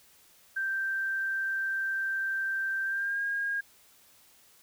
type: tone with pitch glide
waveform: sine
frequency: 1568 to 1625.2 Hz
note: G6 to G#6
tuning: 0 to -38 cents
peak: -28 dBFS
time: 0.56-3.61 s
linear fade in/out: 10 ms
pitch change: +62 cents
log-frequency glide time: 2.84-3.22 s
effects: white hiss -60 dBFS RMS until 4.62 s